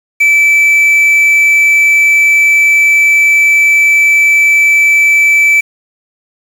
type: tone with quantisation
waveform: triangle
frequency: 2315 Hz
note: D7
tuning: 25 cents flat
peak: -3 dBFS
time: 0.2-5.61 s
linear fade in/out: 10 ms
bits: 5
effects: none

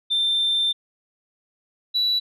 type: tone pair in turn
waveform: sine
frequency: 3575 / 3939 Hz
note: A7 / B7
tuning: +27 / -5 cents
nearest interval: major second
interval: 168 cents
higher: second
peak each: -17 dBFS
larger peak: neither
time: 0.1-0.73 / 1.94-2.2 s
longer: first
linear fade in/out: 20 ms
effects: tanh soft clip ceiling -15 dBFS

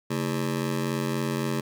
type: ring-modulated tone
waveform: 25% pulse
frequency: 181.1 Hz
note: F#3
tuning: 37 cents flat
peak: -19 dBFS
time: 0.1-1.61 s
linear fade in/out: 10 ms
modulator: 41.9 Hz
effects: none

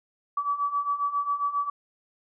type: beating tone pair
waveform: sine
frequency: 1143 / 1150.4 Hz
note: D6 / D6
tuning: -47 / -36 cents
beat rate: 7.4 Hz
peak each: -30 / -26 dBFS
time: 0.37-1.7 s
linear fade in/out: 5 ms
effects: none

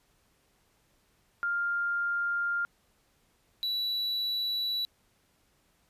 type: tone pair in turn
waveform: sine / triangle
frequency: 1400 / 3938 Hz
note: F6 / B7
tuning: +4 / -6 cents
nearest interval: octave + tritone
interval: 1790 cents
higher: second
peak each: -27 dBFS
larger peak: neither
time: 1.43-2.65 / 3.63-4.85 s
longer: neither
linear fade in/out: 0 ms
effects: pink hiss -69 dBFS RMS until 5.89 s + resampled to 32000 Hz

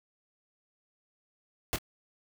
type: noise with echo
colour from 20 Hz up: pink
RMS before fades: -30 dBFS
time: 1.73-1.76 s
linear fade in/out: 0 ms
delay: 25 ms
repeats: 1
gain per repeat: -12 dB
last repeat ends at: 1.785 s
effects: none

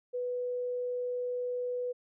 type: tone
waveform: sine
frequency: 493.9 Hz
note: B4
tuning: in tune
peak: -31 dBFS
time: 0.13-1.93 s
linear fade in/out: 20 ms
effects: none

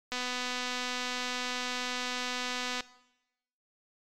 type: click train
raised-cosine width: 0.2 ms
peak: -17 dBFS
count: 670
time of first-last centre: 0.12-2.807 s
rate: 249 Hz
effects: noise-tail reverb RT60 0.9 s tail -18 dB re dry + MP3 96 kbps

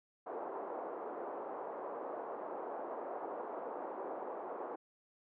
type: band-pass noise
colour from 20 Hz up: pink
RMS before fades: -43 dBFS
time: 0.26-4.76 s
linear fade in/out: 10 ms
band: 380 to 1000 Hz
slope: 24 dB/octave
effects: none

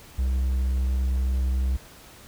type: tone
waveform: triangle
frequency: 64.5 Hz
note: C2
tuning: 24 cents flat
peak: -19 dBFS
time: 0.18-1.77 s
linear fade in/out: 10 ms
effects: pink hiss -48 dBFS RMS until 2.27 s

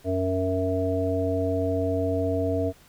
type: harmonic tone with a mistuned harmonic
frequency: 92.9 Hz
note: F#2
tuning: 7 cents sharp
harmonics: 1 / 3 / 5 / 7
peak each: -28 / -28 / -28 / -28 dBFS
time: 0.04-2.73 s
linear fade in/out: 50 ms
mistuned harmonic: 7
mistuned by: +15 cents
effects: pink hiss -55 dBFS RMS until 2.88 s

